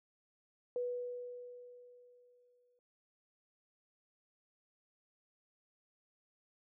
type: tone with exponential decay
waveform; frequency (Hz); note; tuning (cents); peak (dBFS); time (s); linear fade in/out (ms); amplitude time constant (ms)
sine; 490.7; B4; -11; -33; 0.76-2.79; 1; 440
effects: none